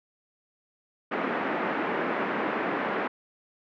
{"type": "band-pass noise", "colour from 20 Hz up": "pink", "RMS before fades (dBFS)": -29, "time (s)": [1.11, 3.08], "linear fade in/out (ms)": 10, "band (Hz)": [230, 2100], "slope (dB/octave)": 24, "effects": []}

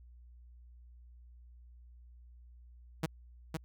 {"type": "tone with echo", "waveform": "sawtooth", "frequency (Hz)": 160.1, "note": "D#3", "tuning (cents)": 50, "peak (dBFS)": -26, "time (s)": [3.03, 3.06], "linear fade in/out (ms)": 5, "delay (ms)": 510, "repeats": 1, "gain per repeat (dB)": -4, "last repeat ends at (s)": 3.57, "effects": ["added 60 Hz sine -53 dBFS peak until 3.64 s"]}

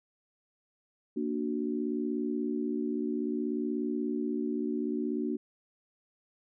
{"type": "chord", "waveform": "sine", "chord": "Bb augmented", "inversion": "none", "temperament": "equal", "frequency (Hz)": [233.1, 293.7, 370], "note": ["Bb3", "D4", "F#4"], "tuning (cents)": [0, 0, 0], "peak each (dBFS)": [-33, -33, -35], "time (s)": [1.16, 5.37], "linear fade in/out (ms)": 10, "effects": []}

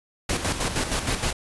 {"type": "noise with tremolo", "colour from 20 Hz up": "pink", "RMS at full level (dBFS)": -24, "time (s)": [0.29, 1.33], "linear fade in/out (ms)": 5, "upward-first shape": "square", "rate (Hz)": 6.4, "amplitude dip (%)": 55, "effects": ["resampled to 24000 Hz"]}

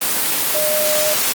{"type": "tone in noise", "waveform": "sine", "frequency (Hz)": 608, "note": "D#5", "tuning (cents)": -40, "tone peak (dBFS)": -18, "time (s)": [0.54, 1.14], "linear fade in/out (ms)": 10, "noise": "white", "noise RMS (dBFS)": -18, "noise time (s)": [0.01, 1.33], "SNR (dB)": -3, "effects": ["high-pass 150 Hz 12 dB/octave", "Opus 24 kbps"]}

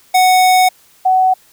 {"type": "tone pair in turn", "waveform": ["square", "sine"], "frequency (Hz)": [740, 748.6], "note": ["F#5", "F#5"], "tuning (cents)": [0, 20], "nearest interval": "unison", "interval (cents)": 20, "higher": "second", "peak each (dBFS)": -8, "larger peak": "neither", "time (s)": [[0.14, 0.69], [1.05, 1.34]], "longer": "first", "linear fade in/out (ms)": 10, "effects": ["white hiss -49 dBFS RMS until 1.52 s"]}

